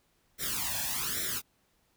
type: noise with flanger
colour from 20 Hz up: white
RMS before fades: -33 dBFS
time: 0.38-1.42 s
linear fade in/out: 50 ms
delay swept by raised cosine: 0.53 to 1.2 ms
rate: 1.2 Hz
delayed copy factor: +0.95
effects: pink hiss -71 dBFS RMS until 1.96 s

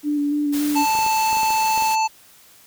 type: tone with vibrato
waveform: sine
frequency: 292 Hz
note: D4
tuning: 10 cents flat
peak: -18 dBFS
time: 0.03-0.86 s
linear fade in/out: 50 ms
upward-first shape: square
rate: 3.5 Hz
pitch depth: 17 cents each way
type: noise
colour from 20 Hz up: white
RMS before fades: -31 dBFS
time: 0.52-1.96 s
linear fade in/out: 20 ms
type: harmonic tone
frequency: 880 Hz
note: A5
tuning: in tune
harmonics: 1 / 3 / 5 / 7 / 8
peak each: -17 / -27 / -31 / -34 / -35 dBFS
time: 0.75-2.08 s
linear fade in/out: 20 ms
type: clicks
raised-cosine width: 1 ms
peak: -20 dBFS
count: 9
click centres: 0.952 / 0.989 / 1.064 / 1.33 / 1.37 / 1.432 / 1.505 / 1.777 / 1.823 s
effects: white hiss -50 dBFS RMS until 2.66 s

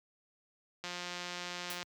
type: click train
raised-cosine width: 0.2 ms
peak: -23 dBFS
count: 176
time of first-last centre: 0.84-1.829 s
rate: 177 Hz
type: noise with exponential decay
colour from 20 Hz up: white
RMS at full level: -38 dBFS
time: 1.7-1.84 s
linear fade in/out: 2 ms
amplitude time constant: 30 ms
effects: high-pass 80 Hz 12 dB/octave

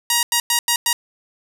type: tone bursts at uneven times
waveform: 5% pulse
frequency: 948 Hz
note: A#5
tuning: 29 cents sharp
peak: -3 dBFS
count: 5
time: 0.1-0.23 / 0.32-0.4 / 0.5-0.59 / 0.68-0.76 / 0.86-0.93 s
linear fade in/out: 2 ms
effects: none

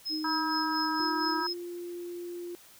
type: tone with tremolo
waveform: sine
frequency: 5140 Hz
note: E8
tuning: 45 cents flat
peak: -30 dBFS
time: 0.05-1.54 s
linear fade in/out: 20 ms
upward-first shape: sine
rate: 4.3 Hz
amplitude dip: 70%
type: tone with pitch glide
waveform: sine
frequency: 310.3 to 315.4 Hz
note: D#4 to D#4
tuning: -5 to +24 cents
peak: -32 dBFS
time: 0.09-1.44 s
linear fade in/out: 50 ms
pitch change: +29 cents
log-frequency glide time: 1.21-1.27 s
type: harmonic tone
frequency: 321.3 Hz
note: E4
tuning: 44 cents flat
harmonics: 3 / 4 / 5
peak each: -32 / -34 / -36 dBFS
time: 0.24-1.47 s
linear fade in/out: 5 ms
type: tone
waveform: sine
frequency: 349.2 Hz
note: F4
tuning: in tune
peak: -36 dBFS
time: 1-2.55 s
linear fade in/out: 0 ms
effects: white hiss -55 dBFS RMS until 2.79 s

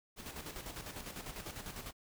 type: noise with tremolo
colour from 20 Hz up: pink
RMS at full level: -44 dBFS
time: 0.16-1.93 s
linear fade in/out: 50 ms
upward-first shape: square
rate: 10 Hz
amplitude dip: 55%
effects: none

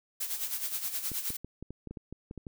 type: noise with tremolo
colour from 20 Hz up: blue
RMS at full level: -32 dBFS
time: 0.2-1.37 s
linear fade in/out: 10 ms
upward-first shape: sine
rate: 9.5 Hz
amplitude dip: 65%
type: clicks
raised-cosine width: 3 ms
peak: -28 dBFS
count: 12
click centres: 1.117 / 1.304 / 1.446 / 1.626 / 1.706 / 1.873 / 1.91 / 1.972 / 2.126 / 2.311 / 2.377 / 2.468 s
effects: none

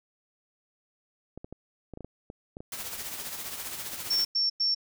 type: clicks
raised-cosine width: 2 ms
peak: -27 dBFS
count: 10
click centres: 1.376 / 1.445 / 1.526 / 1.937 / 1.974 / 2.007 / 2.046 / 2.301 / 2.569 / 2.605 s
type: noise with tremolo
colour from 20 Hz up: white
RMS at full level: -35 dBFS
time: 2.72-4.25 s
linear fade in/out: 2 ms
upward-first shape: triangle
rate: 15 Hz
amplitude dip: 55%
type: tone bursts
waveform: sine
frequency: 5450 Hz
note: F8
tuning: 43 cents flat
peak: -23 dBFS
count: 3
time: 4.1-4.748 s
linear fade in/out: 10 ms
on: 150 ms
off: 99 ms
effects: none

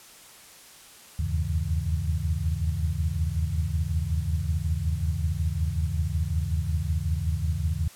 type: tone cluster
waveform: sine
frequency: 77.5 / 82.9 / 96.2 / 134.7 / 160.1 Hz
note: D#2 / E2 / G2 / C#3 / D#3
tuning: -6 / +10 / -32 / -49 / +50 cents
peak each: -27 / -30 / -31 / -34 / -34 dBFS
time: 1.19-7.88 s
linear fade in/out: 5 ms
effects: white hiss -49 dBFS RMS until 7.95 s + low-pass 12000 Hz 12 dB/octave

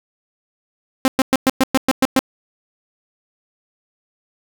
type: tone bursts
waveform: sawtooth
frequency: 263.4 Hz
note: C4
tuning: 12 cents sharp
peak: -7 dBFS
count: 9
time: 1.05-2.191 s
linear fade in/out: 0 ms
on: 29 ms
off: 110 ms
effects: none

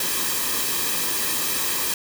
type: noise with comb filter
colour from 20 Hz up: white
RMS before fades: -24 dBFS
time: 0-1.94 s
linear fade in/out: 2 ms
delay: 1.4 ms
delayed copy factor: -0.6
effects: none

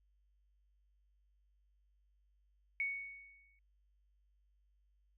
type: tone with exponential decay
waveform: sine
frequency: 2224 Hz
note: C#7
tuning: 5 cents sharp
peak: -32 dBFS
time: 2.8-3.59 s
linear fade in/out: 1 ms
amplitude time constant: 170 ms
effects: added 50 Hz sine -70 dBFS peak until 5.17 s

